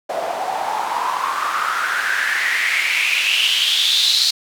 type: noise with band-pass filter sweep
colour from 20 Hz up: white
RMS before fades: -19 dBFS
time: 0.09-4.31 s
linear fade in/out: 10 ms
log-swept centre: 630 to 4300 Hz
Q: 6.3
effects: none